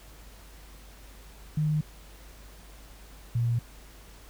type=tone pair in turn; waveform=sine; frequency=152.8 / 118.15 Hz; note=D#3 / A#2; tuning=-31 / +24 cents; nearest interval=major third; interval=445 cents; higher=first; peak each=-23 dBFS; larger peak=neither; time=1.57-1.81 / 3.35-3.59 s; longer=neither; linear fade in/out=5 ms; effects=added 50 Hz sine -48 dBFS peak until 4.29 s + pink hiss -53 dBFS RMS until 4.29 s